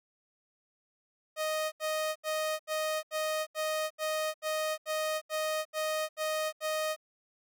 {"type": "tone bursts", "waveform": "sawtooth", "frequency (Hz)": 622.3, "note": "D#5", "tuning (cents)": 0, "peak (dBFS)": -26, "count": 13, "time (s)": [1.36, 6.964], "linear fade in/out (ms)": 50, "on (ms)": 360, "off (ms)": 77, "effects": []}